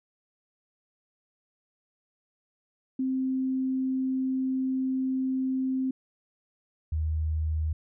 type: tone pair in turn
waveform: sine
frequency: 261.6 / 78.38 Hz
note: C4 / D#2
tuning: 0 / +13 cents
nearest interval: octave + major sixth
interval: 2087 cents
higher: first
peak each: -25 dBFS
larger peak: neither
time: 2.99-5.91 / 6.92-7.73 s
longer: first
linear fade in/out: 5 ms
effects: none

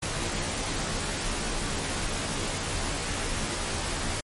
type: noise with comb filter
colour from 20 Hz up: pink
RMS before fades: -30 dBFS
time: 0.02-4.21 s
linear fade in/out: 10 ms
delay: 16 ms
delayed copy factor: -0.85
effects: MP3 48 kbps

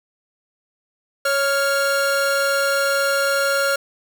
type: tone pair together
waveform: 45% pulse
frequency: 554.4 / 1396.9 Hz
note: C#5 / F6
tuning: 0 / 0 cents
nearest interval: octave + major third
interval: 1600 cents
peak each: -20 dBFS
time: 1.25-3.76 s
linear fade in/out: 5 ms
effects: none

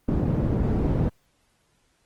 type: low-pass noise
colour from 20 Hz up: white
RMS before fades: -23 dBFS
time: 0.08-1.09 s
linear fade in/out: 5 ms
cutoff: 230 Hz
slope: 12 dB/octave
effects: pink hiss -67 dBFS RMS until 2.05 s + Opus 24 kbps

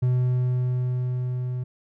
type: tone with level ramp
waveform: triangle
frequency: 125.5 Hz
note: B2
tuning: 28 cents sharp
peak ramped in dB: -16 to -24 dBFS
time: 0.02-1.64 s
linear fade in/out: 10 ms
effects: none

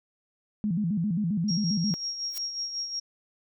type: tone with vibrato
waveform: sine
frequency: 187.6 Hz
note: F#3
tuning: 24 cents sharp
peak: -24 dBFS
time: 0.64-1.94 s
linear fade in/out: 0 ms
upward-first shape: square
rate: 7.5 Hz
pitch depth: 200 cents each way
type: tone with tremolo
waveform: sine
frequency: 5588 Hz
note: F8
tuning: in tune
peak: -28 dBFS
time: 1.48-3 s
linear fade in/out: 10 ms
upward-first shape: sine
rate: 5.5 Hz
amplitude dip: 55%
type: noise with exponential growth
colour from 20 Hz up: blue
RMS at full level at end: -32 dBFS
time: 2.28-2.38 s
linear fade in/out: 1 ms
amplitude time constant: 20 ms
effects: none

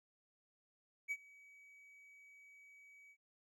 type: tone with ADSR envelope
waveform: triangle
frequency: 2273 Hz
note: C#7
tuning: 43 cents sharp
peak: -34 dBFS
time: 1.08-3.17 s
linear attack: 33 ms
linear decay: 51 ms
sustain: -24 dB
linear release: 65 ms
effects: noise-tail reverb RT60 0.1 s tail -24 dB re dry

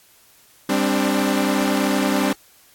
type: chord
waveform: sawtooth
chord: G suspended fourth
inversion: none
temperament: equal with one note detuned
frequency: 198.85 / 261.6 / 293.7 Hz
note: G3 / C4 / D4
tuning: +25 / 0 / 0 cents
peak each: -18 dBFS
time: 0.69-2.33 s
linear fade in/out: 5 ms
effects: white hiss -53 dBFS RMS until 2.74 s + AAC 64 kbps

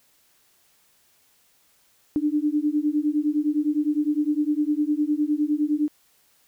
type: beating tone pair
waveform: sine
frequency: 293.7 / 303.5 Hz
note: D4 / D#4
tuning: 0 / -43 cents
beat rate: 9.8 Hz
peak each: -23 dBFS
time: 2.16-5.88 s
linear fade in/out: 0 ms
effects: white hiss -62 dBFS RMS until 6.47 s

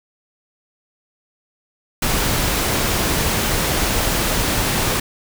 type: noise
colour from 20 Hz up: pink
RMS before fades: -19 dBFS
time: 2.02-5 s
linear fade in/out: 5 ms
effects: none

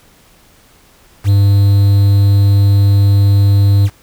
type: tone with quantisation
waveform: triangle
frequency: 100 Hz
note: G2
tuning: 35 cents sharp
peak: -4 dBFS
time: 1.24-3.9 s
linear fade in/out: 50 ms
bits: 5
effects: pink hiss -47 dBFS RMS until 4.02 s

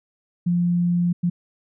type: tone bursts at uneven times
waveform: sine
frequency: 174.61 Hz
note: F3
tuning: in tune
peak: -17 dBFS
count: 2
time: 0.46-1.13 / 1.23-1.3 s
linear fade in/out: 10 ms
effects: none

